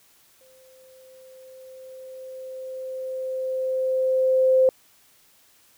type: tone with exponential growth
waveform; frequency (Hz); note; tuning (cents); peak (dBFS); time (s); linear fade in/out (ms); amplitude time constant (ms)
sine; 520; C5; -11; -13; 0.41-4.69; 1; 930
effects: white hiss -58 dBFS RMS until 5.77 s